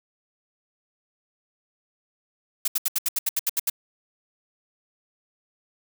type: noise bursts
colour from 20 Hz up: blue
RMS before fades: -23 dBFS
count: 11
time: 2.65-3.699 s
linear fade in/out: 5 ms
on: 29 ms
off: 73 ms
effects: none